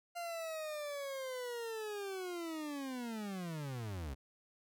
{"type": "linear sweep", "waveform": "40% pulse", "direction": "down", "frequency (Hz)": [698.5, 62.7], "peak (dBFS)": -39, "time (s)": [0.15, 4.15], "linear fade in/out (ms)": 20, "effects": []}